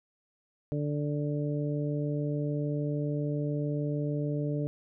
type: harmonic tone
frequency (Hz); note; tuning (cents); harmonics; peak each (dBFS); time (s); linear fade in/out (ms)
146.83; D3; 0; 1 / 2 / 3 / 4; -30 / -34 / -37 / -39; 0.72-4.67; 0
effects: none